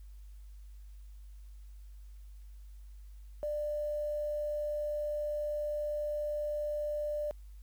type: tone with quantisation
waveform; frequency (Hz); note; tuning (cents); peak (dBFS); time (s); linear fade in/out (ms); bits
sine; 595; D5; +22; -32; 3.43-7.31; 0; 10
effects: added 50 Hz sine -47 dBFS peak until 7.62 s + white hiss -71 dBFS RMS until 7.62 s